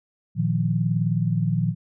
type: chord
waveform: sine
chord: Bb suspended fourth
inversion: none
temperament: just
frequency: 116.54 / 155.39 / 174.81 Hz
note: Bb2 / Eb3 / F3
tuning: 0 / -2 / +2 cents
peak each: -24 dBFS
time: 0.35-1.75 s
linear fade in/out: 50 ms
effects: none